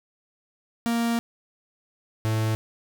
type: tone pair in turn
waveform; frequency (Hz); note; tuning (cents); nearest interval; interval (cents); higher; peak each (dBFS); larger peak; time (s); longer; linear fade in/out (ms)
45% pulse; 233.1 / 110.01; A#3 / A2; 0 / 0; octave + minor second; 1300; first; -22; neither; 0.86-1.19 / 2.25-2.55; first; 0
effects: none